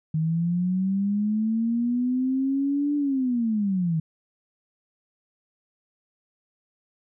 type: linear two-way sweep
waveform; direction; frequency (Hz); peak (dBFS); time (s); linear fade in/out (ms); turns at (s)
sine; up then down; 155.5 to 293.2 to 155.5; -21; 0.14-4; 5; 2.96
effects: none